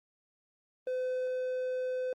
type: tone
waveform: triangle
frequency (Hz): 509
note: C5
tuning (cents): -48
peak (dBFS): -29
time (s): 0.87-2.13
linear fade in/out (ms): 2
effects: Opus 24 kbps